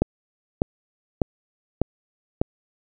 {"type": "click train", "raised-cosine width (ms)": 2, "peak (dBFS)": -5, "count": 5, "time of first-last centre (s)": [0.02, 2.415], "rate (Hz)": 1.67, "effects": []}